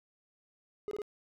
triangle tone bursts, 415.3 Hz, G#4, in tune, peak -33 dBFS, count 3, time 0.88-1.018 s, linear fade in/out 0 ms, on 32 ms, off 21 ms, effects none

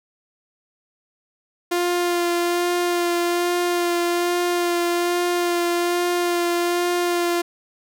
sawtooth tone with vibrato, 349.2 Hz, F4, in tune, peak -15 dBFS, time 1.71-7.42 s, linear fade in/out 10 ms, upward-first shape sine, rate 1.2 Hz, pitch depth 15 cents each way, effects none

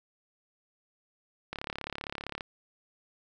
click train, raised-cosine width 0.3 ms, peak -19 dBFS, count 32, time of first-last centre 1.53-2.408 s, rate 35.3 Hz, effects none

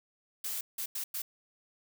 blue noise bursts at uneven times, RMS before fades -36 dBFS, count 4, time 0.44-0.61 / 0.78-0.86 / 0.95-1.04 / 1.14-1.22 s, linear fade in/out 5 ms, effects none

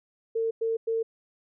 sine tone bursts, 452.5 Hz, A4, 48 cents sharp, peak -24 dBFS, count 3, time 0.35-1.03 s, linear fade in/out 10 ms, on 160 ms, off 100 ms, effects none

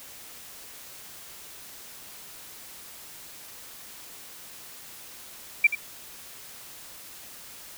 sine tone with echo, 2349 Hz, D7, in tune, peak -13 dBFS, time 5.64-5.67 s, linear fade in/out 5 ms, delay 82 ms, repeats 1, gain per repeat -12 dB, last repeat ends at 5.752 s, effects white hiss -45 dBFS RMS until 7.77 s

